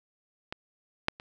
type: clicks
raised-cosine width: 0.3 ms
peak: -19 / -8 / -27 dBFS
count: 3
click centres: 0.525 / 1.084 / 1.199 s
effects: none